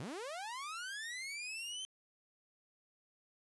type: linear sweep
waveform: sawtooth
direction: up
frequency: 105.6 to 3123 Hz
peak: -38 dBFS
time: 0-1.85 s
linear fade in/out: 0 ms
effects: resampled to 24000 Hz + 11-bit